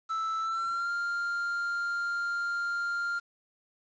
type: tone with pitch glide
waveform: triangle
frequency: 1318.5 to 1396.1 Hz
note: E6 to F6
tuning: 0 to -1 cents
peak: -27 dBFS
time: 0.09-3.2 s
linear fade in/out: 20 ms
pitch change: +99 cents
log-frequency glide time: 0.4-0.91 s
effects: resampled to 16000 Hz + 9-bit